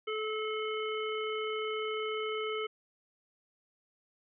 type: harmonic tone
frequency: 432.9 Hz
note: A4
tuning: 28 cents flat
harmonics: 1 / 3 / 5 / 7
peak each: -34 / -39 / -41 / -42 dBFS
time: 0.07-2.67 s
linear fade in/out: 10 ms
effects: none